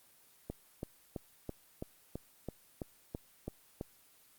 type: click train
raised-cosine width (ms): 2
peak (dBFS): -25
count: 11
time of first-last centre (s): 0.5-3.811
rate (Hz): 3.02
effects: white hiss -64 dBFS RMS until 4.38 s + Opus 24 kbps